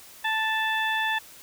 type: harmonic tone with a mistuned harmonic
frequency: 880 Hz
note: A5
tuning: in tune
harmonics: 1 / 2 / 3 / 4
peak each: -28 / -26 / -33 / -33 dBFS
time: 0.24-1.19 s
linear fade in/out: 10 ms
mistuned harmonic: 4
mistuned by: -18 cents
effects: white hiss -48 dBFS RMS until 1.42 s